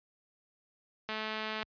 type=click train; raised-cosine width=0.3 ms; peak=-21 dBFS; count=118; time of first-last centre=1.09-1.629 s; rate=217 Hz; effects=high-pass 60 Hz 12 dB/octave + resampled to 11025 Hz